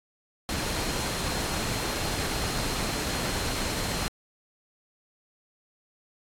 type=tone in noise; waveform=sine; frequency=4186 Hz; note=C8; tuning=in tune; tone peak=-41 dBFS; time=0.49-4.08 s; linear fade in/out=0 ms; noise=pink; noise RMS=-30 dBFS; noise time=0.49-4.08 s; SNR=-14 dB; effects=low-pass 11000 Hz 12 dB/octave + AAC 64 kbps